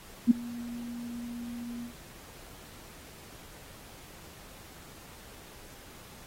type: tone with ADSR envelope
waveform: sine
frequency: 238 Hz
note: A#3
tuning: 36 cents sharp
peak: -13 dBFS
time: 0.27-1.93 s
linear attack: 37 ms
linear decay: 10 ms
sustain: -23 dB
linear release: 100 ms
effects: pink hiss -51 dBFS RMS until 6.26 s + AAC 48 kbps